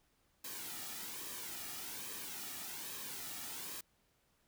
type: noise with flanger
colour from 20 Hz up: white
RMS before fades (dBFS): -45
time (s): 0.44-3.81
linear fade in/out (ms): 5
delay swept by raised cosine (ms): 1.4 to 1.96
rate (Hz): 1.2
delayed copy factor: -0.55
effects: pink hiss -75 dBFS RMS until 4.47 s